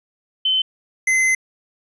sine / square tone pair in turn, 3062 / 2055 Hz, G7 / C7, -41 / -32 cents, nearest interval perfect fifth, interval 691 cents, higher first, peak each -15 dBFS, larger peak neither, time 0.45-0.62 / 1.07-1.35 s, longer second, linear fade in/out 5 ms, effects resampled to 24000 Hz

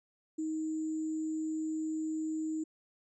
sine tone with sample-and-hold, 314.3 Hz, D#4, 18 cents sharp, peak -32 dBFS, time 0.38-2.64 s, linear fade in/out 10 ms, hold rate 7350 Hz, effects resampled to 24000 Hz

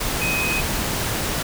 sine tone in noise, 2516 Hz, D#7, 19 cents sharp, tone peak -22 dBFS, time 0.21-0.61 s, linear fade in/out 10 ms, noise pink, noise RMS -24 dBFS, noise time 0-1.43 s, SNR -1 dB, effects none

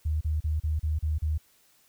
sine tone bursts, 77.2 Hz, D#2, 13 cents flat, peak -24 dBFS, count 7, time 0.05-1.38 s, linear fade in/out 10 ms, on 160 ms, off 35 ms, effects white hiss -63 dBFS RMS until 1.88 s

